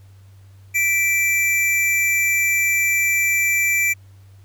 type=tone pair together; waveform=square; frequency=1967.7 / 2340 Hz; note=B6 / D7; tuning=-7 / -7 cents; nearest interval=minor third; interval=300 cents; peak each=-28 / -17 dBFS; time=0.74-3.94 s; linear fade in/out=20 ms; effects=added 97 Hz sine -43 dBFS peak until 4.44 s + pink hiss -59 dBFS RMS until 4.44 s